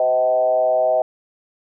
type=tone with frequency modulation; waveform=sine; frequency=635 Hz; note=D#5; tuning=35 cents sharp; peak=-14 dBFS; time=0-1.02 s; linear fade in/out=2 ms; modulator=123 Hz; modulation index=0.82; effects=none